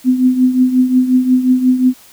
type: tone with tremolo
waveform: sine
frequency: 254.5 Hz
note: C4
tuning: 48 cents flat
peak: -5 dBFS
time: 0.04-1.94 s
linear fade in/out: 50 ms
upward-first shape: triangle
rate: 5.6 Hz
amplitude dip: 75%
effects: white hiss -43 dBFS RMS until 2.12 s